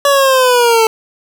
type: linear sweep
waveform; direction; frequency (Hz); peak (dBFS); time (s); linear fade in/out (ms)
25% pulse; down; 570 to 440; -4; 0.05-0.87; 2
effects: 7-bit